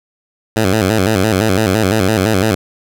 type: tone with vibrato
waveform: 10% pulse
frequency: 101.9 Hz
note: G#2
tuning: 32 cents flat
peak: -3 dBFS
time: 0.56-2.55 s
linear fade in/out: 5 ms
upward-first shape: square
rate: 5.9 Hz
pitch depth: 140 cents each way
effects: none

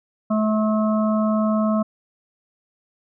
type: harmonic tone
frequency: 215.8 Hz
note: A3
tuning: 33 cents flat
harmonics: 1 / 3 / 5 / 6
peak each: -18 / -24 / -29 / -31 dBFS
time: 0.3-1.83 s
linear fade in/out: 10 ms
effects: none

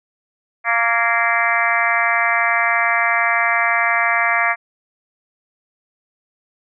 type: harmonic tone with a mistuned harmonic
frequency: 231.5 Hz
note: A#3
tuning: 12 cents flat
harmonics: 3 / 4 / 5 / 6 / 7 / 8 / 9 / 10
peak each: -22 / -26 / -22 / -25 / -22 / -23 / -20 / -24 dBFS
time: 0.64-4.56 s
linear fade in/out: 50 ms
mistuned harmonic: 7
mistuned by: +44 cents
effects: none

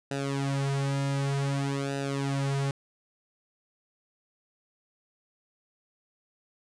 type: tone with flanger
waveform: sawtooth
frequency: 138.59 Hz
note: C#3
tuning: in tune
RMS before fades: -29 dBFS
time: 0.11-2.71 s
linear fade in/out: 2 ms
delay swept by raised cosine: 0.91 to 4.61 ms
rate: 0.54 Hz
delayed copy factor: -0.9
effects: resampled to 22050 Hz

